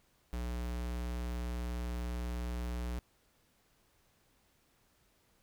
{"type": "tone", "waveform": "square", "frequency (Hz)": 60.1, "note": "B1", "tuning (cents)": -46, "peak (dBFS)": -36, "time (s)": [0.33, 2.99], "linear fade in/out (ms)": 0, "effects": ["pink hiss -71 dBFS RMS until 5.42 s"]}